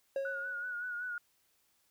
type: tone with exponential decay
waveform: triangle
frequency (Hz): 546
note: C#5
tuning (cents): -26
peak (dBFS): -28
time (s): 0.16-0.76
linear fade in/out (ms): 2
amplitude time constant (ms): 130
type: tone with vibrato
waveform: sine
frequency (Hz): 1458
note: F#6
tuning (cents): -26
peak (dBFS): -36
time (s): 0.25-1.18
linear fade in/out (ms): 2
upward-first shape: sine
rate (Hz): 5.3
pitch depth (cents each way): 45
effects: white hiss -73 dBFS RMS until 1.9 s